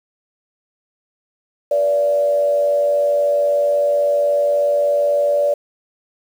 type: tone with frequency modulation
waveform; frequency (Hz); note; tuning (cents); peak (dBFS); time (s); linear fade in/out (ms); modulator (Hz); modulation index
sine; 579; D5; -25; -13; 1.71-5.54; 5; 96.3; 0.47
effects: 7-bit